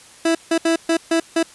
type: tone bursts at uneven times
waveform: 30% pulse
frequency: 329.6 Hz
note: E4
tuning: in tune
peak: -12 dBFS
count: 6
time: 0.25-0.35 / 0.51-0.58 / 0.65-0.76 / 0.89-0.97 / 1.11-1.2 / 1.36-1.43 s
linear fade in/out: 5 ms
effects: white hiss -45 dBFS RMS until 1.54 s + resampled to 24000 Hz